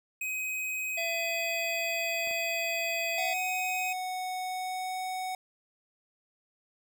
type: tone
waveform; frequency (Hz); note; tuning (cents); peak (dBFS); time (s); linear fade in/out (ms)
square; 2522; D#7; +23; -32; 0.21-3.93; 5
type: harmonic tone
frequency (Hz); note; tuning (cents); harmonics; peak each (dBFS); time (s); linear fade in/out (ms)
672; E5; +33; 1 / 3 / 5 / 7; -34 / -39 / -41 / -42; 0.97-3.34; 10
type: clicks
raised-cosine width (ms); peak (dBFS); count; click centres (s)
1; -35; 2; 2.273 / 2.311
type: tone with pitch glide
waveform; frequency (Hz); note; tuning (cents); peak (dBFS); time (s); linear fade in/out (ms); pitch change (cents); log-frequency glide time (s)
square; 740 to 744.7; F#5 to F#5; 0 to +11; -33; 3.18-5.35; 2; +11; 4.42-4.99
effects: none